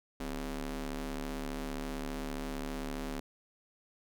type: ring-modulated tone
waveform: sawtooth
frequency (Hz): 146.83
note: D3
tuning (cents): 0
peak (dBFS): -29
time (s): 0.2-3.2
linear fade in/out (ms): 5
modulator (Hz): 111
effects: none